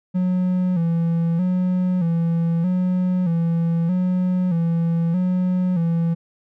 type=tone with vibrato; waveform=triangle; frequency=174.61 Hz; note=F3; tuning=in tune; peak=-15 dBFS; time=0.14-6.15 s; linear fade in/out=20 ms; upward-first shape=square; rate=0.8 Hz; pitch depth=76 cents each way; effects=none